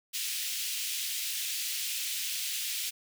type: high-pass noise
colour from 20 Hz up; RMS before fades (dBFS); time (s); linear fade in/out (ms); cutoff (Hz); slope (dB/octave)
pink; -34; 0.13-2.91; 20; 2600; 24
effects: none